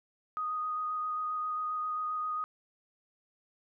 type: tone with vibrato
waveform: sine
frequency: 1243 Hz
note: D#6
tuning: 2 cents flat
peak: -31 dBFS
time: 0.37-2.44 s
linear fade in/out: 0 ms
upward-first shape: square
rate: 7.5 Hz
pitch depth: 10 cents each way
effects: none